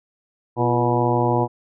harmonic tone with a mistuned harmonic, 121.7 Hz, B2, 25 cents flat, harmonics 1 / 2 / 3 / 4 / 5 / 6 / 7 / 8, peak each -22 / -26 / -23 / -25 / -28 / -26 / -25 / -25 dBFS, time 0.56-1.48 s, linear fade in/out 50 ms, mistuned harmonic 3, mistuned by -66 cents, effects none

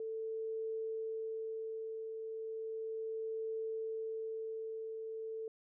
sine tone with tremolo, 444 Hz, A4, 16 cents sharp, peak -36 dBFS, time 0-5.48 s, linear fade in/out 2 ms, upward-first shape triangle, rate 0.35 Hz, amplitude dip 40%, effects none

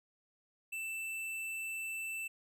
sine tone with tanh clipping, 2658 Hz, E7, 14 cents sharp, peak -39 dBFS, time 0.72-2.28 s, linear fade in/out 10 ms, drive 16 dB, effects none

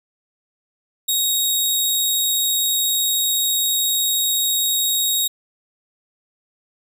15% pulse tone, 3769 Hz, A#7, 18 cents sharp, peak -10 dBFS, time 1.08-5.28 s, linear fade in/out 10 ms, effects none

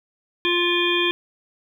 harmonic tone with a mistuned harmonic, 349.2 Hz, F4, in tune, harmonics 1 / 3 / 5 / 7 / 9 / 10, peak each -22 / -28 / -28 / -24 / -24 / -28 dBFS, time 0.45-1.11 s, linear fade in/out 0 ms, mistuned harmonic 9, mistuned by +37 cents, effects 9-bit

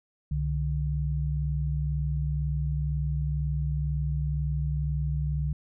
sine tone pair together, 65.9 / 147.94 Hz, C2 / D3, +13 / +13 cents, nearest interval octave + major second, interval 1400 cents, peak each -28 dBFS, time 0.31-5.53 s, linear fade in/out 5 ms, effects none

